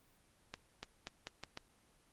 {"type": "accelerating click train", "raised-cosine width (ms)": 0.2, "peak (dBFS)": -25, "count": 6, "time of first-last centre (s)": [0.54, 1.574], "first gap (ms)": 290, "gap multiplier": 0.83, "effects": ["pink hiss -70 dBFS RMS until 2.12 s", "Opus 24 kbps"]}